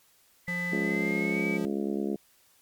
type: tone with pitch glide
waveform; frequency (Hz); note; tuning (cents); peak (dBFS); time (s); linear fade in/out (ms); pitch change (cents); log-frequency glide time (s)
sine; 1997 to 2281; B6 to C#7; +19 to +49; -30; 0.47-1.58; 20; +230; 0.83-1.46
type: tone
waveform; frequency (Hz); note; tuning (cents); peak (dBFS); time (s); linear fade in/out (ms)
square; 176.1; F3; +15; -34; 0.48-1.65; 0
type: harmonic tone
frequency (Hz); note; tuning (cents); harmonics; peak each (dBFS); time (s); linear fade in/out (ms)
69.5; C#2; +5; 3 / 4 / 5 / 6 / 7 / 8 / 9 / 10; -31 / -34 / -33 / -35 / -46 / -46 / -46 / -48; 0.72-2.16; 5
effects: white hiss -63 dBFS RMS until 2.61 s + MP3 96 kbps